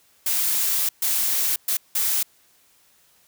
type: noise bursts at uneven times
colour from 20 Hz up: blue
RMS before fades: -22 dBFS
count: 4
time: 0.26-0.89 / 1.02-1.56 / 1.68-1.77 / 1.95-2.23 s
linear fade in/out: 5 ms
effects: white hiss -59 dBFS RMS until 3.27 s